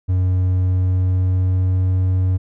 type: tone with pitch glide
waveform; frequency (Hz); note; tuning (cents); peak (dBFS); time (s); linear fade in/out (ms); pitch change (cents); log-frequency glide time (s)
triangle; 92 to 92.75; F#2 to F#2; -9 to +5; -12; 0.08-2.38; 20; +14; 0.62-1.87
effects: none